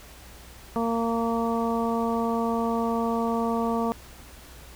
harmonic tone, 230.1 Hz, A#3, 22 cents flat, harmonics 1 / 2 / 3 / 4 / 5, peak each -26 / -29 / -31 / -32 / -33 dBFS, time 0.76-3.92 s, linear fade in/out 0 ms, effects added 60 Hz sine -48 dBFS peak until 4.75 s + pink hiss -48 dBFS RMS until 4.75 s

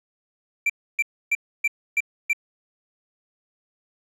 triangle tone bursts, 2349 Hz, D7, in tune, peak -16 dBFS, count 6, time 0.66-2.332 s, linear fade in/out 5 ms, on 37 ms, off 290 ms, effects resampled to 32000 Hz

